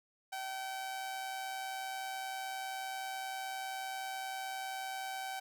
sawtooth tone with amplitude modulation, 767 Hz, G5, 38 cents flat, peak -33 dBFS, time 0.32-5.4 s, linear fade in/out 10 ms, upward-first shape sine, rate 130 Hz, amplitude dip 40%, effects none

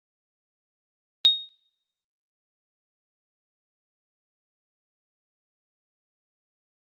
sine tone with exponential decay, 3729 Hz, A#7, in tune, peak -9 dBFS, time 1.25-1.49 s, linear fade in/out 0 ms, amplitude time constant 51 ms, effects noise-tail reverb RT60 0.8 s tail -25 dB re dry + Opus 32 kbps

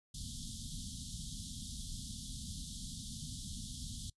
pink band-stop noise, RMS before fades -44 dBFS, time 0.14-4.1 s, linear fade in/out 5 ms, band 260 to 3200 Hz, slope 96 dB/octave, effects noise-tail reverb RT60 0.1 s tail -22 dB re dry + resampled to 24000 Hz

